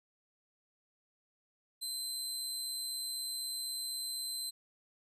25% pulse tone, 4084 Hz, C8, 43 cents flat, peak -32 dBFS, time 1.81-4.51 s, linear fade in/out 20 ms, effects none

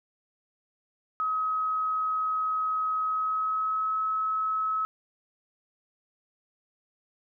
sine tone with pitch glide, 1272 to 1289 Hz, D#6 to E6, +38 to -39 cents, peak -25 dBFS, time 1.2-4.85 s, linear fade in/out 0 ms, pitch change +23 cents, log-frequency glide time 3.03-4.01 s, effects none

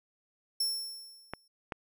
sawtooth tone with exponential decay, 5400 Hz, E8, 41 cents sharp, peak -24 dBFS, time 0.6-1.48 s, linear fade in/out 5 ms, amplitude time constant 190 ms
clicks, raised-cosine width 0.5 ms, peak -20 dBFS, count 2, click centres 1.336 / 1.722 s
effects none

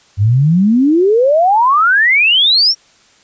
sine exponential sweep, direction up, 95.2 to 5670 Hz, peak -7 dBFS, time 0.17-2.75 s, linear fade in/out 50 ms, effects white hiss -49 dBFS RMS until 3.23 s + resampled to 16000 Hz

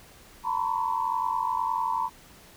sine tone cluster, 903 / 945 / 994 / 1042 / 1119 Hz, A5 / A#5 / B5 / C6 / C#6, +45 / +23 / +11 / -7 / +16 cents, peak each -29 / -35 / -28 / -37 / -36 dBFS, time 0.43-2.1 s, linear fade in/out 50 ms, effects pink hiss -52 dBFS RMS until 2.56 s

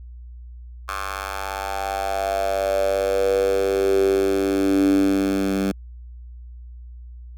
10% pulse tone with high-pass filter sweep, 97.3 Hz, G2, 12 cents flat, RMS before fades -21 dBFS, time 0.88-5.72 s, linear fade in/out 10 ms, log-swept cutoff 1100 to 220 Hz, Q 7, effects added 60 Hz sine -36 dBFS peak until 7.37 s

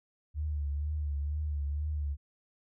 sine tone with vibrato, 73.7 Hz, D2, 7 cents sharp, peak -30 dBFS, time 0.34-2.17 s, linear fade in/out 50 ms, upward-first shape triangle, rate 2.1 Hz, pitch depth 72 cents each way, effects none

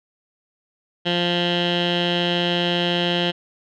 15% pulse tone with low-pass filter, 174.61 Hz, F3, in tune, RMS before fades -21 dBFS, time 1.05-3.32 s, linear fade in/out 20 ms, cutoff 3300 Hz, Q 9.9, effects none

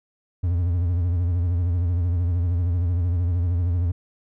triangle tone with vibrato, 87.3 Hz, F2, in tune, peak -17 dBFS, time 0.43-3.92 s, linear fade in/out 10 ms, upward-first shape sine, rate 13 Hz, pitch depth 81 cents each way, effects none

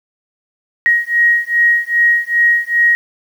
sine beating tone pair, 1886 / 1888.5 Hz, A#6 / A#6, +20 / +22 cents, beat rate 2.5 Hz, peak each -13 dBFS, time 0.86-2.95 s, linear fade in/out 0 ms, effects 7-bit

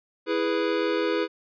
square chord, E major, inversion none, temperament equal, 329.6 / 415.3 / 493.9 Hz, E4 / G#4 / B4, 0 / 0 / 0 cents, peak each -28 dBFS, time 0.26-1.28 s, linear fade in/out 50 ms, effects resampled to 11025 Hz

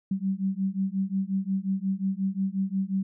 sine beating tone pair, 190 / 195.6 Hz, F#3 / G3, +46 / -4 cents, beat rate 5.6 Hz, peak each -28 dBFS, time 0.11-3.03 s, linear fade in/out 5 ms, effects none

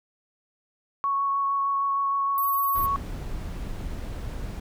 sine tone with vibrato, 1108.7 Hz, C#6, in tune, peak -22 dBFS, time 1.04-2.96 s, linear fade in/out 0 ms, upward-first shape sine, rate 6.5 Hz, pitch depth 9 cents each way
sine tone, 14410 Hz, A9, 40 cents sharp, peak -27 dBFS, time 2.38-2.86 s, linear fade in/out 0 ms
brown noise, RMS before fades -33 dBFS, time 2.75-4.6 s, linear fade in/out 5 ms
effects none

